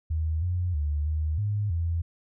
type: tone with pitch steps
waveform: sine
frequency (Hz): 79.3 / 89.2 / 74 / 77.5 / 103.8 / 83.9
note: D#2 / F2 / D2 / D#2 / G#2 / E2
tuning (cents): +33 / +37 / +14 / -6 / 0 / +31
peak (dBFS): -24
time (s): 0.1-2.02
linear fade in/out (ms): 10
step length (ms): 320
effects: none